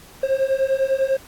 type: beating tone pair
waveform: triangle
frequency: 529 / 539 Hz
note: C5 / C#5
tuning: +19 / -49 cents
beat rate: 10 Hz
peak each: -19 / -18 dBFS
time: 0.23-1.17 s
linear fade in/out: 5 ms
effects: pink hiss -46 dBFS RMS until 1.27 s + AAC 64 kbps